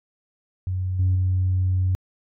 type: tone with level steps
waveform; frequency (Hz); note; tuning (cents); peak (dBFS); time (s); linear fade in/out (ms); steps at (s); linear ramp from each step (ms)
sine; 92.5; F#2; 0; -22 / -15 / -17; 0.67-1.95; 0; 0.99 / 1.15; 5
effects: tanh soft clip ceiling -14 dBFS